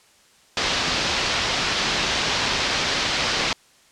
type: low-pass noise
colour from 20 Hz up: white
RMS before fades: -23 dBFS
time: 0.57-3.53 s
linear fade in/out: 2 ms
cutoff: 5200 Hz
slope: 24 dB/octave
effects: white hiss -55 dBFS RMS until 3.91 s + low-pass 8000 Hz 12 dB/octave